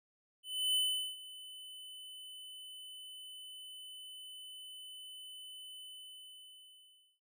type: tone with ADSR envelope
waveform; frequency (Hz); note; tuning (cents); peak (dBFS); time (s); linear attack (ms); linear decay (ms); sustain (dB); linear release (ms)
square; 3017; F#7; +33; -29; 0.43-7.2; 320; 410; -19; 1400
effects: none